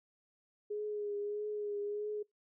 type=tone with vibrato; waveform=sine; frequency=415.3 Hz; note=G#4; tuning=in tune; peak=-35 dBFS; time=0.7-2.23 s; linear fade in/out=10 ms; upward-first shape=triangle; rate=1.6 Hz; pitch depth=33 cents each way; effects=noise-tail reverb RT60 0.2 s tail -26 dB re dry